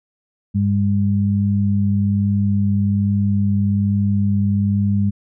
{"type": "tone pair together", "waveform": "sine", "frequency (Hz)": [99.99, 201.2], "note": ["G2", "G3"], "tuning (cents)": [35, 45], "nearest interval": "octave", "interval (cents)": 1210, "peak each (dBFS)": -17, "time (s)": [0.54, 5.11], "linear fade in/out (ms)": 20, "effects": []}